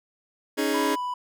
sawtooth chord, C# suspended second, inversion none, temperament just, 277.2 / 311.8 / 415.8 Hz, C#4 / D#4 / G#4, 0 / +4 / +2 cents, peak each -23 dBFS, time 0.57-0.96 s, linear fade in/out 20 ms
triangle tone, 990 Hz, B5, 4 cents sharp, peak -25 dBFS, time 0.74-1.14 s, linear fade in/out 5 ms
effects none

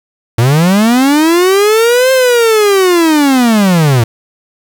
45% pulse linear two-way sweep, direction up then down, 110 to 529 to 110 Hz, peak -6 dBFS, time 0.38-4.04 s, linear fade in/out 5 ms, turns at 2.12 s, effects 7-bit

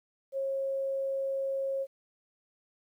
sine tone, 542 Hz, C#5, 39 cents flat, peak -29 dBFS, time 0.32-1.87 s, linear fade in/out 50 ms, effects 11-bit

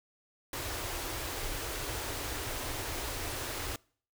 pink band-stop noise, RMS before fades -37 dBFS, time 0.53-3.76 s, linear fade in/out 2 ms, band 130 to 260 Hz, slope 48 dB/octave, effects noise-tail reverb RT60 0.5 s tail -25 dB re dry

